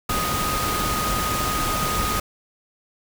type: tone in noise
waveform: sine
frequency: 1244.5 Hz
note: D#6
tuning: in tune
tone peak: -25 dBFS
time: 0.09-2.2 s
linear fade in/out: 5 ms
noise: pink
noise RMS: -25 dBFS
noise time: 0.09-2.2 s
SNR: -3 dB
effects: none